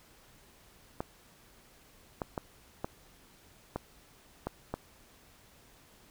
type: clicks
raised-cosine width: 1 ms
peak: -19 dBFS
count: 7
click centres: 1.005 / 2.218 / 2.378 / 2.845 / 3.76 / 4.47 / 4.74 s
effects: pink hiss -60 dBFS RMS until 6.1 s